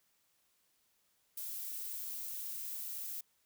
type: noise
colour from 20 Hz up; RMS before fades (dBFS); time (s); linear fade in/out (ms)
violet; -42; 1.37-3.21; 5
effects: white hiss -75 dBFS RMS until 3.45 s